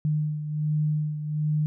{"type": "beating tone pair", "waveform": "sine", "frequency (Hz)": [151.6, 152.9], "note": ["D#3", "D#3"], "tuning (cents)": [-45, -30], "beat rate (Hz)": 1.3, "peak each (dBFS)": [-24, -31], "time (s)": [0.05, 1.66], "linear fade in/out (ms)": 0, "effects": []}